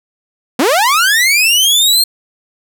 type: linear sweep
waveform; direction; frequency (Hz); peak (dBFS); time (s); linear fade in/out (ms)
sawtooth; up; 220 to 4258; -5; 0.59-2.04; 5
effects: none